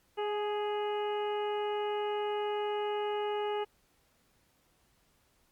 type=harmonic tone with a mistuned harmonic; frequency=415.3 Hz; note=G#4; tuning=in tune; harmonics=1 / 2 / 3 / 4 / 5 / 6 / 7; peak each=-32 / -36 / -44 / -49 / -50 / -52 / -46 dBFS; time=0.17-3.65 s; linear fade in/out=20 ms; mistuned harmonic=2; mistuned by=+19 cents; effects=pink hiss -70 dBFS RMS until 5.51 s + Opus 48 kbps